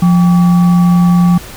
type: tone with frequency modulation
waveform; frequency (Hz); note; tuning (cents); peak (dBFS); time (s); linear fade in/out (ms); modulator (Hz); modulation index
sine; 175.7; F3; +11; -5; 0.02-1.38; 5; 967; 0.26
effects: added 55 Hz sine -35 dBFS peak until 1.56 s + pink hiss -31 dBFS RMS until 1.56 s